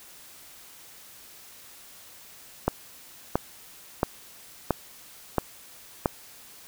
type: click train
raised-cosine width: 1 ms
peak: -7 dBFS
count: 6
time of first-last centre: 2.68-6.058 s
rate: 1.48 Hz
effects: white hiss -49 dBFS RMS until 6.67 s